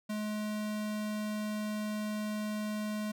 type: tone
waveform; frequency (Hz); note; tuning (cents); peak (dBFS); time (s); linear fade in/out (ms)
square; 212; G#3; +36; -34; 0.09-3.12; 10
effects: none

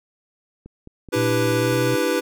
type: click train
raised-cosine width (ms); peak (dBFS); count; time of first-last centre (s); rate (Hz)
3; -27; 7; 0.66-1.942; 4.68
type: chord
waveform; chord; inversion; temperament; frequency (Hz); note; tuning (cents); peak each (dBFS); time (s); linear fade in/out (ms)
square; E minor seventh; third; equal; 293.7 / 329.6 / 392 / 493.9; D4 / E4 / G4 / B4; 0 / 0 / 0 / 0; -27 / -26 / -26 / -23; 1.12-2.21; 20
type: tone with pitch glide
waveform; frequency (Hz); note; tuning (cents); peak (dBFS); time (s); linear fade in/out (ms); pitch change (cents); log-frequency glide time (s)
sine; 117.6 to 124.59; A#2 to B2; +16 to +16; -23; 1.15-1.96; 20; +100; 1.59-1.75
effects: none

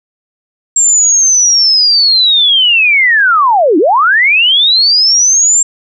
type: linear two-way sweep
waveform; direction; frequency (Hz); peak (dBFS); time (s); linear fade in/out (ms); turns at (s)
sine; down then up; 7470 to 283.4 to 7470; -5; 0.76-5.63; 5; 3.78
effects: none

